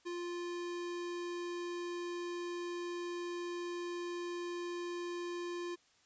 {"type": "tone", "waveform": "square", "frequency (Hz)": 349.2, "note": "F4", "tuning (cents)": 0, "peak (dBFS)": -39, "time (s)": [0.05, 5.76], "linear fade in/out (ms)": 20, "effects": ["white hiss -69 dBFS RMS until 6.05 s", "resampled to 16000 Hz"]}